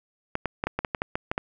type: clicks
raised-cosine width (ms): 0.5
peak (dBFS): -11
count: 11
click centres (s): 0.354 / 0.457 / 0.639 / 0.67 / 0.79 / 0.848 / 0.948 / 1.019 / 1.155 / 1.315 / 1.379
effects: none